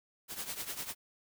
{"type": "noise with tremolo", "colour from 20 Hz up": "white", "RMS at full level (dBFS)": -37, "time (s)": [0.28, 0.95], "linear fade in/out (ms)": 50, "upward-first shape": "triangle", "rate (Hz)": 10, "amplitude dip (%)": 80, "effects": []}